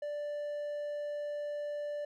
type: tone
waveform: triangle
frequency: 587.3 Hz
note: D5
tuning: in tune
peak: -33 dBFS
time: 0.02-2.05 s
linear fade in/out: 5 ms
effects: none